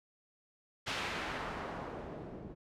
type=noise with low-pass filter sweep; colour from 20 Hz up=white; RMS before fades=-41 dBFS; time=0.86-2.55 s; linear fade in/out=20 ms; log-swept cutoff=3300 to 300 Hz; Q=0.9; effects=none